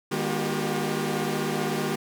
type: tone cluster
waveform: sawtooth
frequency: 153.8 / 203.6 / 239.5 / 360.4 / 391.5 Hz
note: D#3 / G#3 / A#3 / F#4 / G4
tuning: -20 / -34 / +47 / -45 / -2 cents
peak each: -28 dBFS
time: 0.11-1.96 s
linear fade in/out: 10 ms
effects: none